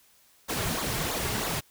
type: noise with flanger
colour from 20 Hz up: pink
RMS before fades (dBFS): -30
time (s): 0.48-1.61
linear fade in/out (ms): 20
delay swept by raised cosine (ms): 0.35 to 4.05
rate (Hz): 3.1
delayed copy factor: -0.7
effects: white hiss -61 dBFS RMS until 1.7 s